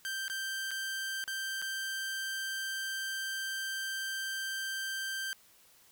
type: tone with dropouts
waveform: sawtooth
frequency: 1568 Hz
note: G6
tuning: in tune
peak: -31 dBFS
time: 0.05-5.33 s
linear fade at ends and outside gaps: 0 ms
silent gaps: 0.281-0.299 / 0.708-0.714 / 1.24-1.278 / 1.617-1.623 s
effects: white hiss -62 dBFS RMS until 5.91 s